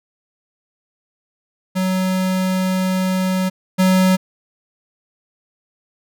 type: tone pair in turn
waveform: square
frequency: 186.5 / 186.5 Hz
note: F#3 / F#3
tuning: +14 / +14 cents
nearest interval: unison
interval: 0 cents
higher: neither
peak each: -17 / -12 dBFS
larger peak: second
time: 1.75-3.5 / 3.78-4.17 s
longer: first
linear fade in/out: 20 ms
effects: none